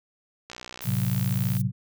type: click train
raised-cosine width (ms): 0.2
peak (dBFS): -21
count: 67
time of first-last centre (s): 0.5-1.568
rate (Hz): 61.8
type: noise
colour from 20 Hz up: violet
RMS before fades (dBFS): -37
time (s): 0.81-1.62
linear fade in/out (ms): 10
type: chord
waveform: sine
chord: F# diminished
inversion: first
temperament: equal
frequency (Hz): 110 / 130.81 / 185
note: A2 / C3 / F#3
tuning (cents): 0 / 0 / 0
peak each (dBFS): -27 / -26 / -28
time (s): 0.84-1.72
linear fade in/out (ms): 50
effects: none